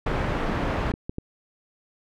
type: low-pass noise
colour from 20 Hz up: pink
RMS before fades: -26 dBFS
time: 0.06-0.92 s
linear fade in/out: 5 ms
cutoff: 1700 Hz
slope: 12 dB/octave
type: clicks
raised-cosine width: 3 ms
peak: -17 dBFS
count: 6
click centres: 0.496 / 0.635 / 0.903 / 0.939 / 1.095 / 1.184 s
effects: none